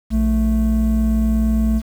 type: tone pair together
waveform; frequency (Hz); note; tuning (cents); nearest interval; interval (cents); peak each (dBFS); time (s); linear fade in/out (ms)
triangle; 58.57 / 220; A#1 / A3; +9 / 0; octave + major seventh; 2291; -14; 0.1-1.82; 50
effects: tanh soft clip ceiling -6 dBFS + 7-bit